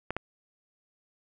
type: clicks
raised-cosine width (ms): 0.5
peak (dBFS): -16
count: 2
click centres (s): 0.106 / 0.166
effects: none